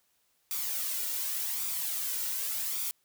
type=noise with flanger; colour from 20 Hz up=blue; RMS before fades=-33 dBFS; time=0.51-2.91 s; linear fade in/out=0 ms; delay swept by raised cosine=0.84 to 2.14 ms; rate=0.87 Hz; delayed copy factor=+0.5; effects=white hiss -72 dBFS RMS until 3.04 s